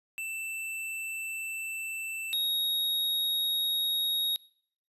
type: tone pair in turn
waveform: square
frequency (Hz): 2662 / 3765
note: E7 / A#7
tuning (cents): +16 / +16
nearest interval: tritone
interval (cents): 600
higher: second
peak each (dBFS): -34 / -27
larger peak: second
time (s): 0.18-2.33 / 2.33-4.36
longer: first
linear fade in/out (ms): 0
effects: noise-tail reverb RT60 0.6 s tail -23 dB re dry + resampled to 32000 Hz